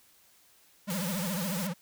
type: tone with vibrato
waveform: square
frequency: 185 Hz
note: F#3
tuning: in tune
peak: -32 dBFS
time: 0.87-1.74 s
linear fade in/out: 20 ms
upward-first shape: triangle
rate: 14 Hz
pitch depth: 240 cents each way
type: noise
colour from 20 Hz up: white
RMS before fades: -38 dBFS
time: 0.9-1.67 s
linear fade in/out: 2 ms
effects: white hiss -62 dBFS RMS until 1.81 s